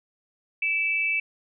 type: tone pair together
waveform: sine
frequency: 2316 / 2637 Hz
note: D7 / E7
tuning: -25 / 0 cents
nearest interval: major second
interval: 225 cents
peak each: -25 dBFS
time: 0.62-1.2 s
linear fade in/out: 5 ms
effects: none